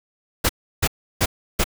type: noise bursts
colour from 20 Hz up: pink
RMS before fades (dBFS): -18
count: 4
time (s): 0.44-1.642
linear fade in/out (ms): 10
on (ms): 53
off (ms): 330
effects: none